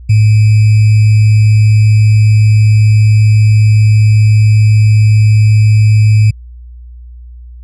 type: tone with sample-and-hold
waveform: sine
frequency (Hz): 107.4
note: A2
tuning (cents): -41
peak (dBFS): -3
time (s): 0.09-6.31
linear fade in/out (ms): 10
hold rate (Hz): 2450
effects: added 60 Hz sine -28 dBFS peak until 7.63 s + resampled to 22050 Hz